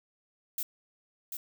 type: noise with echo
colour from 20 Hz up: violet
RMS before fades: -33 dBFS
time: 0.58-0.63 s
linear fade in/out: 2 ms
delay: 740 ms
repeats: 1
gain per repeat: -5 dB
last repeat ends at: 1.37 s
effects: none